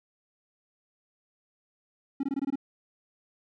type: tone bursts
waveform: triangle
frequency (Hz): 274.3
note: C#4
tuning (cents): -18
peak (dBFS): -24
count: 7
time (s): 2.2-2.557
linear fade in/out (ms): 5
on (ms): 33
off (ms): 21
effects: none